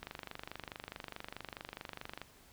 click train, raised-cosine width 0.3 ms, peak -26 dBFS, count 55, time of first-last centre 0.03-2.216 s, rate 24.7 Hz, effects pink hiss -61 dBFS RMS until 2.52 s

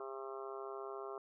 harmonic tone, 134.2 Hz, C3, 44 cents sharp, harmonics 3 / 4 / 5 / 6 / 7 / 8 / 9 / 10, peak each -45 / -55 / -50 / -55 / -59 / -51 / -53 / -55 dBFS, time 0-1.18 s, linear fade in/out 2 ms, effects none

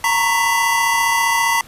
square tone cluster, 922 / 957 / 1105 / 1993 Hz, A#5 / A#5 / C#6 / B6, -19 / +45 / -6 / +15 cents, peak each -19 / -25 / -23 / -19 dBFS, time 0.04-1.61 s, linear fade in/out 2 ms, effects pink hiss -43 dBFS RMS until 1.67 s + resampled to 32000 Hz

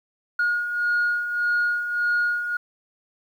sine beating tone pair, 1435 / 1436.7 Hz, F6 / F6, +47 / +49 cents, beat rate 1.7 Hz, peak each -27 / -20 dBFS, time 0.39-2.57 s, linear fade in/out 5 ms, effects tanh soft clip ceiling -16 dBFS + 9-bit

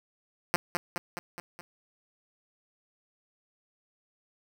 5% pulse tone with echo, 174.61 Hz, F3, in tune, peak -12 dBFS, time 0.54-0.56 s, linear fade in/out 0 ms, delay 210 ms, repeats 5, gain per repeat -4 dB, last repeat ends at 1.61 s, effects none

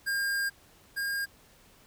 square tone pair in turn, 1609 / 1616.2 Hz, G6 / G#6, +45 / -48 cents, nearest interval unison, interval 7 cents, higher second, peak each -28 / -30 dBFS, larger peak first, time 0.06-0.5 / 0.96-1.26 s, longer first, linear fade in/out 20 ms, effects pink hiss -59 dBFS RMS until 1.86 s

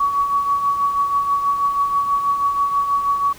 sine tone with tremolo, 1128 Hz, C#6, 30 cents sharp, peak -13 dBFS, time 0-3.33 s, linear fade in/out 5 ms, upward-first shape triangle, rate 6.2 Hz, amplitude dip 60%, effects pink hiss -42 dBFS RMS until 3.38 s

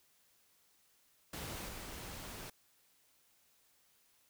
pink noise with level steps, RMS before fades -44 / -47 dBFS, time 1.33-2.5 s, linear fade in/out 5 ms, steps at 1.68 s, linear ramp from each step 10 ms, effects white hiss -71 dBFS RMS until 4.29 s

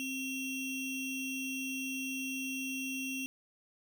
square ring-modulated tone, 1494 Hz, F#6, 16 cents sharp, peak -33 dBFS, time 0-3.26 s, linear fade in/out 0 ms, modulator 1230 Hz, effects none

